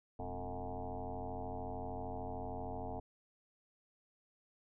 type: tone with frequency modulation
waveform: sine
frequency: 353.5 Hz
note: F4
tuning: 21 cents sharp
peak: -39 dBFS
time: 0.19-3 s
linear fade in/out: 5 ms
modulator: 93.2 Hz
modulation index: 5.2
effects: none